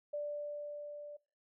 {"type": "tone with level ramp", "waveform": "sine", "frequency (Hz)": 587.3, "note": "D5", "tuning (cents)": 0, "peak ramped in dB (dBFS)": [-35, -45], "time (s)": [0.13, 1.17], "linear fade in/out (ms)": 10, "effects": ["noise-tail reverb RT60 0.4 s tail -24 dB re dry"]}